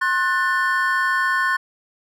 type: chord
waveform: triangle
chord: F# diminished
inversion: second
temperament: just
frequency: 1065.6 / 1480 / 1776 Hz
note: C6 / F#6 / A6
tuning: +31 / 0 / +16 cents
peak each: -20 dBFS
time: 0.01-1.57 s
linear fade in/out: 10 ms
effects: none